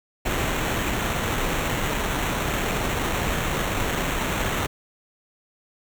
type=noise with sample-and-hold; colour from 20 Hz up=pink; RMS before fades=-25 dBFS; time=0.25-4.67 s; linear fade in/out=10 ms; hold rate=4900 Hz; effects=none